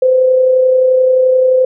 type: tone with amplitude modulation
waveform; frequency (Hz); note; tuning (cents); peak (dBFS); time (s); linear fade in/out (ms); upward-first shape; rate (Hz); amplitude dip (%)
sine; 514; C5; -31; -5; 0.02-1.65; 5; sine; 31.5; 35
effects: none